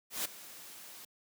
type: noise with ADSR envelope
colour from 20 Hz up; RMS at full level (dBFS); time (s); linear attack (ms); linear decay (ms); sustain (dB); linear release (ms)
white; -33; 0.1-1.05; 150; 10; -17; 4
effects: high-pass 150 Hz 12 dB/octave